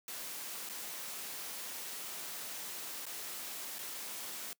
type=noise with dropouts; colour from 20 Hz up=white; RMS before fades=-43 dBFS; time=0.08-4.53 s; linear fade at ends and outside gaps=1 ms; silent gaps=0.69-0.696 / 3.055-3.065 / 3.785-3.79 s; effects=noise-tail reverb RT60 0.1 s tail -24 dB re dry + high-pass 200 Hz 12 dB/octave